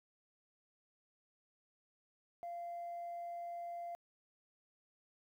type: tone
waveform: sine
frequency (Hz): 691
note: F5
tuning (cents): -19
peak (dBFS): -40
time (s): 2.43-3.95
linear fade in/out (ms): 0
effects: tanh soft clip ceiling -39 dBFS + 12-bit